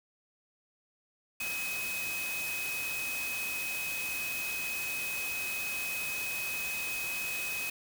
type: tone in noise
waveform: sine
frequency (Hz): 2534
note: D#7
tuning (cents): +31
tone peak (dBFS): -34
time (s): 1.4-7.7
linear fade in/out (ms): 5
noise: white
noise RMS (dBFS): -39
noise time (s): 1.4-7.7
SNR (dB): +2
effects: none